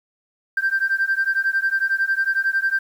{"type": "beating tone pair", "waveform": "sine", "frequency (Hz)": [1568, 1579], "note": ["G6", "G6"], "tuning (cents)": [0, 12], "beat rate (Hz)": 11, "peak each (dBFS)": -20, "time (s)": [0.57, 2.79], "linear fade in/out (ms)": 5, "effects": ["tanh soft clip ceiling -12 dBFS", "8-bit"]}